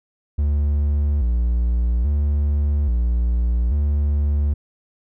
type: tone with vibrato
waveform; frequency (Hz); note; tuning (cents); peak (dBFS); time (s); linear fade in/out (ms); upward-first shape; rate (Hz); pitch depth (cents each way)
triangle; 65.6; C2; +5; -14; 0.38-4.54; 10; square; 0.6; 180
effects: none